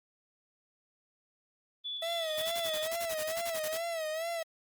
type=tone with tremolo; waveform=sine; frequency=3448 Hz; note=A7; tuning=36 cents flat; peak=-35 dBFS; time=1.84-2.87 s; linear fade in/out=20 ms; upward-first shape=square; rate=3.8 Hz; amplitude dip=25%
type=tone with vibrato; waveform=45% pulse; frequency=649 Hz; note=E5; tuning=27 cents flat; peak=-33 dBFS; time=2.02-4.43 s; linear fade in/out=5 ms; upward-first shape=sine; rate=2.3 Hz; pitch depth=86 cents each way
type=noise bursts; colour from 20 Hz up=white; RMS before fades=-39 dBFS; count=16; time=2.37-3.776 s; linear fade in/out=10 ms; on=56 ms; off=34 ms
effects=Opus 24 kbps